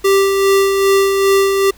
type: tone with tremolo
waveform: square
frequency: 392 Hz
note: G4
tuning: in tune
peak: -9 dBFS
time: 0.04-1.71 s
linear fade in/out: 10 ms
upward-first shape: sine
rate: 2.5 Hz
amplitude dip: 40%
effects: added 50 Hz sine -41 dBFS peak until 1.77 s + pink hiss -46 dBFS RMS until 1.77 s